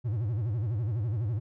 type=tone with vibrato; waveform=triangle; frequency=110.5 Hz; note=A2; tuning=8 cents sharp; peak=-25 dBFS; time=0.04-1.4 s; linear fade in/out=20 ms; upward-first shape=sine; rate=12 Hz; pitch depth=210 cents each way; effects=none